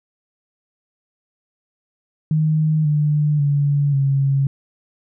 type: tone with pitch steps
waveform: sine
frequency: 155.56 / 149.31 / 143.31 / 137.55 Hz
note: D#3 / D3 / D3 / C#3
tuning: 0 / +29 / -42 / -13 cents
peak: -14 dBFS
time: 2.31-4.47 s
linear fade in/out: 2 ms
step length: 540 ms
effects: none